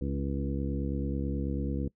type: harmonic tone with a mistuned harmonic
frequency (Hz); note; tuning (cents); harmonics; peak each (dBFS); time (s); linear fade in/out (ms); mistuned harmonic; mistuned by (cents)
69.2; C#2; -2; 1 / 2 / 3 / 4 / 5 / 6 / 7; -33 / -35 / -36 / -36 / -41 / -48 / -42; 0.01-1.88; 5; 5; -17
effects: noise-tail reverb RT60 0.1 s tail -22 dB re dry